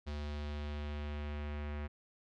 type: tone with low-pass filter sweep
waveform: square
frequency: 73.8 Hz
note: D2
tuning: 9 cents sharp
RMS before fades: -40 dBFS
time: 0.06-1.88 s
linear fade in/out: 20 ms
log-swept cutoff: 4400 to 2200 Hz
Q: 1.6
effects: none